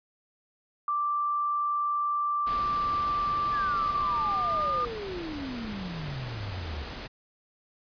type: tone with pitch glide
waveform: sine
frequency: 1174.7 to 1209.1 Hz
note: D6 to D#6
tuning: 0 to -50 cents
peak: -25 dBFS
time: 0.88-4.85 s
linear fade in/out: 2 ms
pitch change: +50 cents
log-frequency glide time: 3.99-4.64 s
type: noise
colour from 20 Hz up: pink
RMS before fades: -39 dBFS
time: 2.46-7.08 s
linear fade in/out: 20 ms
type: exponential sweep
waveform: sine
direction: down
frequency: 1760 to 68.1 Hz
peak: -34 dBFS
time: 3.51-6.87 s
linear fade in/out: 50 ms
effects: resampled to 11025 Hz